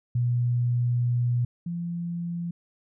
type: tone pair in turn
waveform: sine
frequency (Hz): 121.4 / 171.69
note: B2 / F3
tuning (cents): -29 / -29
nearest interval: tritone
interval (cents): 600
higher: second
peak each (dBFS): -21 / -28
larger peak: first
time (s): 0.15-1.45 / 1.66-2.51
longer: first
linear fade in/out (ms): 5
effects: none